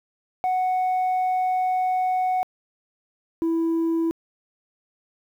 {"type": "tone pair in turn", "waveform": "sine", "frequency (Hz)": [740, 329.6], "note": ["F#5", "E4"], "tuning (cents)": [0, 0], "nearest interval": "octave + major second", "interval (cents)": 1400, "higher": "first", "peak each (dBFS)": -17, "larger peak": "neither", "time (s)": [[0.44, 2.43], [3.42, 4.11]], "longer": "first", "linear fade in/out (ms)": 0, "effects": ["tanh soft clip ceiling -19 dBFS", "9-bit"]}